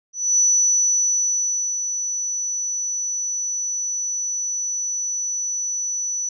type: tone with ADSR envelope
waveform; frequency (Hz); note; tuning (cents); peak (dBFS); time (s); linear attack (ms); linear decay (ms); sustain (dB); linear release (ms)
sine; 5950; F#8; +9; -13; 0.13-6.29; 250; 1400; -9; 3
effects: none